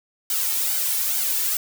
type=noise with flanger; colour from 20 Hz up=blue; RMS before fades=-23 dBFS; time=0.3-1.57 s; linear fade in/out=2 ms; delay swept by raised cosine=1.3 to 2.28 ms; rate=2.3 Hz; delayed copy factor=+0.8; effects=none